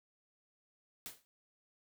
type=noise with exponential decay; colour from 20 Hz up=white; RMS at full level=-42 dBFS; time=1.06-1.25 s; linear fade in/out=0 ms; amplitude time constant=41 ms; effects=none